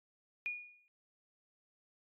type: tone with exponential decay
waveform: sine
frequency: 2444 Hz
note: D#7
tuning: 32 cents flat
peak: -33 dBFS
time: 0.46-0.88 s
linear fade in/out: 0 ms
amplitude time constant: 90 ms
effects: AAC 32 kbps